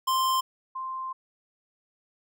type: tone pair in turn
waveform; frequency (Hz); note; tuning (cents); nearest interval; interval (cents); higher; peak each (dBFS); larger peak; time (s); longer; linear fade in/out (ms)
square / sine; 1046.5 / 1046.5; C6 / C6; 0 / 0; unison; 0; neither; -23 / -31; first; 0.07-0.41 / 0.75-1.13; second; 10
effects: none